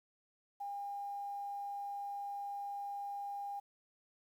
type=tone; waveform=sine; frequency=806 Hz; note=G5; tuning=48 cents sharp; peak=-39 dBFS; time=0.6-3.6 s; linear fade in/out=10 ms; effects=11-bit